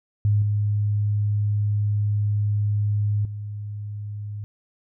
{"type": "tone with level steps", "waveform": "sine", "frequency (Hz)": 103.83, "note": "G#2", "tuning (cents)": 0, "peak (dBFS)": [-16, -19, -29], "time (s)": [0.25, 4.44], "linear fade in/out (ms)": 0, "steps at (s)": [0.42, 3.25], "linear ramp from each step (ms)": 2, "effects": []}